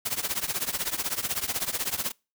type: noise with tremolo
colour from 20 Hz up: white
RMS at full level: -26 dBFS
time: 0.05-2.12 s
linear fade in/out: 10 ms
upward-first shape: triangle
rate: 16 Hz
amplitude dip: 95%
effects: noise-tail reverb RT60 0.3 s tail -26 dB re dry